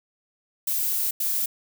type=noise bursts at uneven times; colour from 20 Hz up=violet; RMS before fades=-25 dBFS; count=2; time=0.67-1.11 / 1.2-1.46 s; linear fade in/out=5 ms; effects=none